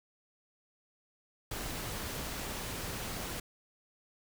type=noise; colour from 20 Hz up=pink; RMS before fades=-39 dBFS; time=1.51-3.4 s; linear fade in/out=5 ms; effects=none